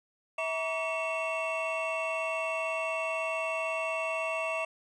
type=tone cluster; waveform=triangle; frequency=648 / 945 / 1143 / 2203 / 2691 Hz; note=E5 / A#5 / D6 / C#7 / E7; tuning=-30 / +23 / -47 / -11 / +35 cents; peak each=-31 / -40 / -36 / -40 / -33 dBFS; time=0.38-4.65 s; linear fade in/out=5 ms; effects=resampled to 24000 Hz + 10-bit